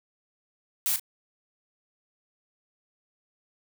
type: noise with echo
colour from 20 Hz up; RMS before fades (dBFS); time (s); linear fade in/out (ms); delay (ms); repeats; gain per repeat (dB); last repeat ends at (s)
blue; -26; 0.86-0.96; 0; 36; 1; -11; 0.996
effects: none